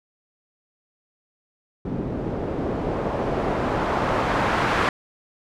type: noise with low-pass filter sweep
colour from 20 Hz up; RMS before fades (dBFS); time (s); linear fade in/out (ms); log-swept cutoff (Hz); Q
white; -24; 1.85-4.89; 2; 300 to 1500; 0.95
effects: none